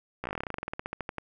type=slowing click train; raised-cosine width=0.5 ms; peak=-18 dBFS; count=23; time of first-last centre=0.24-1.183 s; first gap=15 ms; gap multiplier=1.09; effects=none